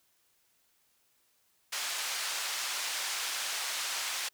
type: band-pass noise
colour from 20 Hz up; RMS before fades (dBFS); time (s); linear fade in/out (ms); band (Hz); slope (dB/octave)
white; -35; 1.72-4.29; 10; 880 to 6600; 12
effects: white hiss -71 dBFS RMS until 4.33 s